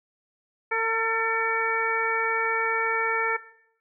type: harmonic tone with a mistuned harmonic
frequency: 452.4 Hz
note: A4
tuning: 48 cents sharp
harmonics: 1 / 2 / 3 / 4 / 5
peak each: -29 / -29 / -29 / -29 / -29 dBFS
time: 0.71-3.37 s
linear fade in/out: 10 ms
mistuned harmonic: 4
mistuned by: -26 cents
effects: noise-tail reverb RT60 0.7 s tail -18 dB re dry